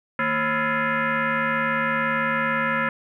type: tone with frequency modulation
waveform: sine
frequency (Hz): 155.56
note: D#3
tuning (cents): 0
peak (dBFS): -20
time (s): 0.19-2.89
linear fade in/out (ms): 2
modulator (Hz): 385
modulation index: 5.1
effects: 10-bit